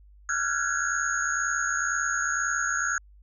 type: tone cluster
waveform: sine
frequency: 1362 / 1424 / 1513 / 1660 / 6650 Hz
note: F6 / F6 / F#6 / G#6 / G#8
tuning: -44 / +33 / +38 / -1 / +1 cents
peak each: -31 dBFS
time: 0.29-2.98 s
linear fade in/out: 2 ms
effects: added 50 Hz sine -50 dBFS peak until 3.22 s